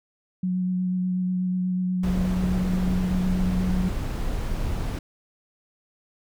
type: tone with vibrato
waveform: sine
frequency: 182.9 Hz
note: F#3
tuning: 20 cents flat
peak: -22 dBFS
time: 0.43-3.89 s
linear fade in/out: 5 ms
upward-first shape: sine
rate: 8.2 Hz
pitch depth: 13 cents each way
type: noise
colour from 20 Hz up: brown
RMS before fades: -27 dBFS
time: 2.03-4.99 s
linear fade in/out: 5 ms
effects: none

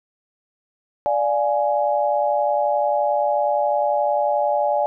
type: chord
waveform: sine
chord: D diminished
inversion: none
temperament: equal with one note detuned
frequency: 587.3 / 698.5 / 835.4 Hz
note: D5 / F5 / Ab5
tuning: 0 / 0 / +10 cents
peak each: -20 / -24 / -21 dBFS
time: 1.06-4.86 s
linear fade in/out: 0 ms
effects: none

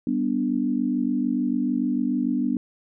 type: chord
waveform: sine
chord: G major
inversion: none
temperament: equal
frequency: 196 / 246.9 / 293.7 Hz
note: G3 / B3 / D4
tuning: 0 / 0 / 0 cents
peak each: -29 / -23 / -26 dBFS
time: 0.07-2.57 s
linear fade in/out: 2 ms
effects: none

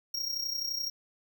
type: tone with amplitude modulation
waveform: square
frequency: 5588 Hz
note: F8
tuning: in tune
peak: -29 dBFS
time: 0.14-0.9 s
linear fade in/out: 5 ms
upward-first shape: sine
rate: 31.7 Hz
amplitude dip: 65%
effects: none

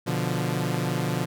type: chord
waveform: sawtooth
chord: B diminished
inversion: none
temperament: equal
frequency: 123.47 / 146.83 / 174.61 Hz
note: B2 / D3 / F3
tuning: 0 / 0 / 0 cents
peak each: -25 dBFS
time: 0.06-1.26 s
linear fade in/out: 20 ms
effects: none

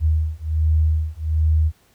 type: beating tone pair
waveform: sine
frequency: 77.78 / 79.08 Hz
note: D#2 / D#2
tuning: 0 / +29 cents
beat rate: 1.3 Hz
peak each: -19 dBFS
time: 0-1.72 s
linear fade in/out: 50 ms
effects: pink hiss -58 dBFS RMS until 1.94 s

